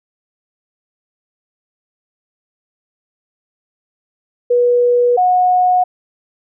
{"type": "tone pair in turn", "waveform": "sine", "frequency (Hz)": [486.3, 728.6], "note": ["B4", "F#5"], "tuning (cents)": [-27, -27], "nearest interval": "perfect fifth", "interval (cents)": 700, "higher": "second", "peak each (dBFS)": -9, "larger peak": "neither", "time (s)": [[4.5, 5.17], [5.17, 5.84]], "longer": "neither", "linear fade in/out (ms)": 10, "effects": []}